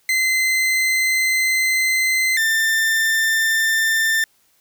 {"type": "tone pair in turn", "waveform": "40% pulse", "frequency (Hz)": [2061, 1789], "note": ["C7", "A6"], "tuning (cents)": [-27, 28], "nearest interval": "major second", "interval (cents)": 245, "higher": "first", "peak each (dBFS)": -15, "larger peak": "neither", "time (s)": [[0.09, 2.37], [2.37, 4.24]], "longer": "first", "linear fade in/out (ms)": 2, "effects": ["white hiss -60 dBFS RMS until 4.6 s"]}